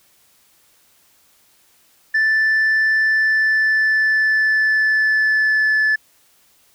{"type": "tone with pitch glide", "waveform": "sine", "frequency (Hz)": [1760, 1734.8], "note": ["A6", "A6"], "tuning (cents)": [0, -25], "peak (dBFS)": -11, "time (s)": [2.14, 5.96], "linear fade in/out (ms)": 10, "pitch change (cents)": -25, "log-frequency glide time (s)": [3.01, 5.76], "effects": ["tanh soft clip ceiling -12 dBFS", "white hiss -56 dBFS RMS until 6.74 s"]}